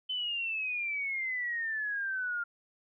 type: exponential sweep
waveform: sine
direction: down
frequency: 3057 to 1396.9 Hz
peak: -31 dBFS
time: 0.09-2.44 s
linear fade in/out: 10 ms
effects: none